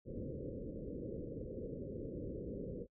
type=low-pass noise; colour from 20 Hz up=white; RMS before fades=-44 dBFS; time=0.05-2.87 s; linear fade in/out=50 ms; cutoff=540 Hz; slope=96 dB/octave; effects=noise-tail reverb RT60 0.1 s tail -26 dB re dry